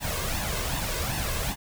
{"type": "noise with flanger", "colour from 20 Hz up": "pink", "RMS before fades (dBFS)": -29, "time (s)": [0, 1.56], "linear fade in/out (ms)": 50, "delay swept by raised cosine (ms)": [1.1, 1.93], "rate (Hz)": 2.6, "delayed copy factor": 0.6, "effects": []}